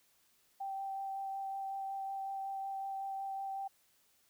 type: tone with vibrato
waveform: sine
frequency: 780 Hz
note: G5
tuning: 9 cents flat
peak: -37 dBFS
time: 0.6-3.68 s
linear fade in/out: 10 ms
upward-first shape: sine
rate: 5.4 Hz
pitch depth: 10 cents each way
effects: white hiss -71 dBFS RMS until 4.29 s